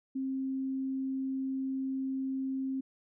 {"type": "tone", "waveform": "sine", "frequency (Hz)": 265.9, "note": "C4", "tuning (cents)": 28, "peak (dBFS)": -31, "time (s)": [0.15, 2.81], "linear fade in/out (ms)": 10, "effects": []}